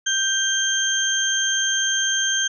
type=tone cluster; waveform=sine; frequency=1565 / 3178 / 6330 Hz; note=G6 / G7 / G8; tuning=-3 / +23 / +16 cents; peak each=-23 dBFS; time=0.06-2.48 s; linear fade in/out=10 ms; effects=none